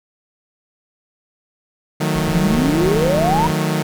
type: chord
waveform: sawtooth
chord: D# diminished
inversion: none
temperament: equal with one note detuned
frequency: 155.56 / 182.87 / 220 Hz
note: D#3 / F#3 / A3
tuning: 0 / -20 / 0 cents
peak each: -15 / -18 / -21 dBFS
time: 2-3.83 s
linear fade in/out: 10 ms
type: noise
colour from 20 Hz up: brown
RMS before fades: -28 dBFS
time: 2.14-3.52 s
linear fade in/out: 10 ms
type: exponential sweep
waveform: sine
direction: up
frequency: 149.6 to 975 Hz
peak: -15 dBFS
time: 2.28-3.47 s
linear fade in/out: 0 ms
effects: none